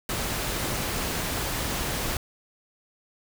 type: noise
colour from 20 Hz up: pink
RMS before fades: -29 dBFS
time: 0.09-2.17 s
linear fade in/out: 2 ms
effects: none